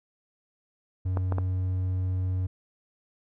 triangle tone, 92.5 Hz, F#2, in tune, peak -23 dBFS, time 1.05-2.47 s, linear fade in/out 10 ms
clicks, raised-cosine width 1 ms, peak -17 dBFS, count 3, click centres 1.172 / 1.323 / 1.384 s
effects none

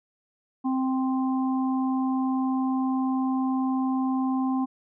harmonic tone, 261.6 Hz, C4, in tune, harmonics 1 / 3 / 4, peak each -23 / -33 / -35 dBFS, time 0.64-4.66 s, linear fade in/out 20 ms, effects none

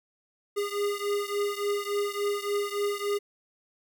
square beating tone pair, 406.5 / 410 Hz, G#4 / G#4, -37 / -22 cents, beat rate 3.5 Hz, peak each -30 / -32 dBFS, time 0.56-3.19 s, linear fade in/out 20 ms, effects none

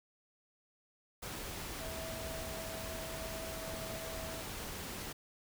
sine tone in noise, 650 Hz, E5, 24 cents flat, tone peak -45 dBFS, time 1.8-4.42 s, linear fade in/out 10 ms, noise pink, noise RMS -43 dBFS, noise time 1.22-5.13 s, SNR -5 dB, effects none

